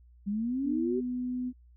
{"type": "exponential sweep", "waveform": "sine", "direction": "up", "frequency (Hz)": [195.7, 392.7], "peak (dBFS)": -28, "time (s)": [0.26, 1.01], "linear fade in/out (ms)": 20}
{"type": "tone with pitch glide", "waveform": "sine", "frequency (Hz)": [248, 250.6], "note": ["B3", "B3"], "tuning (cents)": [7, 25], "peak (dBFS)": -30, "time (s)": [0.63, 1.53], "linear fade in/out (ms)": 50, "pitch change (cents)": 18, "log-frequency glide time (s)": [0.96, 1.36]}
{"effects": ["added 60 Hz sine -54 dBFS peak until 1.76 s"]}